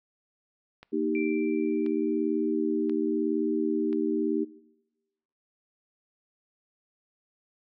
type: click train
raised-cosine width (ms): 0.3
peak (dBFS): -30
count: 4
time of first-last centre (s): 0.83-3.929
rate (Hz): 0.968
type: chord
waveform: sine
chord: Eb major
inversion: second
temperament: equal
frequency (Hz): 233.1 / 311.1 / 392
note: Bb3 / Eb4 / G4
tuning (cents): 0 / 0 / 0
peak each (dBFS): -31 / -28 / -29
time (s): 0.92-4.45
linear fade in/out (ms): 20
type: tone with exponential decay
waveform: sine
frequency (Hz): 2349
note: D7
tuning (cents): 0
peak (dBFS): -34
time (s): 1.15-2.53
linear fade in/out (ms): 1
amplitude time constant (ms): 300
effects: noise-tail reverb RT60 1.0 s tail -20 dB re dry